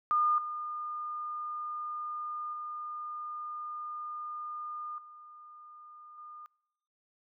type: tone with level steps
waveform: sine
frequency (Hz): 1215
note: D#6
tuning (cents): -42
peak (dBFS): -24 / -35 / -37 / -49 / -45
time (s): 0.11-6.46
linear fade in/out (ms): 0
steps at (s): 0.38 / 2.53 / 4.98 / 6.18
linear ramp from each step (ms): 2
effects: noise-tail reverb RT60 0.9 s tail -26 dB re dry